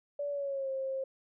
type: tone with pitch glide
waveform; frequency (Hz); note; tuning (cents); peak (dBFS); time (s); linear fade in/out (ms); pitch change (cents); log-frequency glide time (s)
sine; 575 to 533.4; D5 to C5; -37 to +33; -32; 0.19-1.04; 5; -130; 0.3-0.7
effects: none